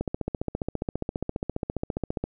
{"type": "click train", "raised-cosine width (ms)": 2, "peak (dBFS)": -14, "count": 34, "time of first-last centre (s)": [0.01, 2.24], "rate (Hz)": 14.8, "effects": []}